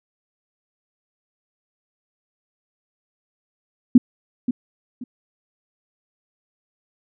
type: tone with echo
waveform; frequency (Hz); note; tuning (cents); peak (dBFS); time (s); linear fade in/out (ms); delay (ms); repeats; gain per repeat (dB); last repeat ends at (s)
sine; 246.9; B3; 0; -5; 3.95-3.98; 5; 530; 2; -12; 5.04
effects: none